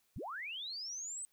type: linear sweep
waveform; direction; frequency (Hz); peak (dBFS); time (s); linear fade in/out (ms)
sine; up; 43.65 to 8270; -40; 0.16-1.25; 0
effects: white hiss -75 dBFS RMS until 1.32 s